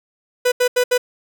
45% pulse tone bursts at uneven times, 495.5 Hz, B4, 6 cents sharp, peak -13 dBFS, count 4, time 0.45-0.52 / 0.6-0.68 / 0.76-0.84 / 0.91-0.98 s, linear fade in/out 10 ms, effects none

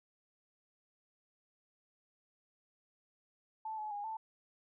sine tone with pitch steps, 877 / 854 / 819 / 883 Hz, A5 / G#5 / G#5 / A5, -6 / +48 / -24 / +6 cents, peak -38 dBFS, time 3.65-4.17 s, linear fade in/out 5 ms, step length 130 ms, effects none

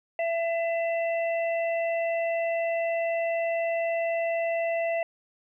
harmonic tone, 669 Hz, E5, 25 cents sharp, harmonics 1 / 3 / 4, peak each -25 / -35 / -37 dBFS, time 0.19-5.03 s, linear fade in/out 2 ms, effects 11-bit

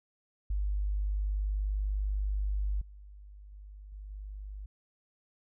sine tone with level steps, 50.2 Hz, G1, 42 cents sharp, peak -28 / -47 / -45 / -41 / -39 dBFS, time 0.5-4.66 s, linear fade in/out 5 ms, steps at 2.81 / 3.52 / 3.92 / 4.1 s, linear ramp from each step 5 ms, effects none

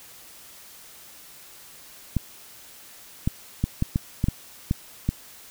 clicks, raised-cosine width 5 ms, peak -9 dBFS, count 9, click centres 2.167 / 3.275 / 3.64 / 3.824 / 3.959 / 4.241 / 4.285 / 4.711 / 5.09 s, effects white hiss -47 dBFS RMS until 5.5 s

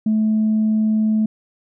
sine tone, 217 Hz, A3, 24 cents flat, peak -13 dBFS, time 0.06-1.26 s, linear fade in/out 5 ms, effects tanh soft clip ceiling -11 dBFS

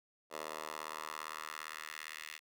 10% pulse tone with high-pass filter sweep, 77.5 Hz, D#2, 6 cents flat, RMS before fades -45 dBFS, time 0.3-2.4 s, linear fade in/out 50 ms, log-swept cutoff 640 to 2200 Hz, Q 1.8, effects none

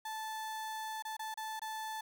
35% pulse tone with dropouts, 875 Hz, A5, 10 cents flat, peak -37 dBFS, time 0.05-2.01 s, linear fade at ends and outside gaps 5 ms, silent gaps 1.024-1.05 / 1.168-1.193 / 1.342-1.373 / 1.595-1.617 s, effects 11-bit

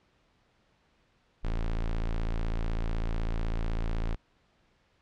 square tone, 27.99 Hz, A0, 31 cents sharp, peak -28 dBFS, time 1.43-4.16 s, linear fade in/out 20 ms, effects pink hiss -68 dBFS RMS until 5.01 s + low-pass 4000 Hz 12 dB/octave

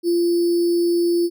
sine tone with sample-and-hold, 344.5 Hz, F4, 24 cents flat, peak -15 dBFS, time 0.03-1.3 s, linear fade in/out 50 ms, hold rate 4900 Hz, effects none

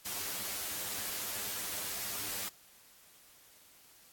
white noise with comb filter, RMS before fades -38 dBFS, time 0.05-2.49 s, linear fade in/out 10 ms, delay 10 ms, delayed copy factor +0.65, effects white hiss -60 dBFS RMS until 4.12 s + AAC 64 kbps

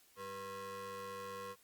40% pulse ring-modulated tone, 293.7 Hz, D4, in tune, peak -40 dBFS, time 0.16-1.56 s, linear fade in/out 50 ms, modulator 782 Hz, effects white hiss -67 dBFS RMS until 1.63 s + Opus 48 kbps

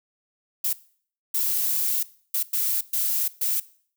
violet noise bursts at uneven times, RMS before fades -24 dBFS, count 6, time 0.64-0.73 / 1.34-2.03 / 2.34-2.43 / 2.53-2.81 / 2.93-3.28 / 3.41-3.6 s, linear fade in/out 5 ms, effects noise-tail reverb RT60 0.5 s tail -19 dB re dry

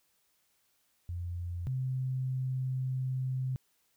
sine tone pair in turn, 87.31 / 129.87 Hz, F2 / C3, 0 / -13 cents, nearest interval perfect fifth, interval 687 cents, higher second, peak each -34 / -30 dBFS, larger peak second, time 1.09-1.67 / 1.67-3.56 s, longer second, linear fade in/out 0 ms, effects white hiss -73 dBFS RMS until 3.96 s

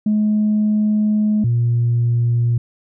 sine tone pair in turn, 212.1 / 118.71 Hz, G#3 / A#2, +37 / +32 cents, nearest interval minor seventh, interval 1005 cents, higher first, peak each -12 dBFS, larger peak neither, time 0.06-1.44 / 1.44-2.58 s, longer first, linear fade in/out 5 ms, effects tanh soft clip ceiling -10 dBFS

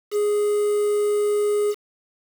triangle tone with quantisation, 415.3 Hz, G#4, in tune, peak -16 dBFS, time 0.11-1.75 s, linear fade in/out 50 ms, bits 6, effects none

